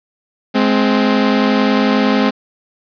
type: tone pair together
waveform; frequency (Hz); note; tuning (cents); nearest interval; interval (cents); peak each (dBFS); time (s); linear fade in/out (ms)
sawtooth; 210.5 / 261.6; G#3 / C4; +24 / 0; major third; 376; -10; 0.54-2.31; 20
effects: resampled to 11025 Hz + 7-bit